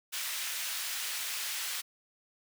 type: high-pass noise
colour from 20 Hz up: pink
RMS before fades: -36 dBFS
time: 0.12-1.82 s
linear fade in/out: 20 ms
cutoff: 2000 Hz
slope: 12 dB/octave
effects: none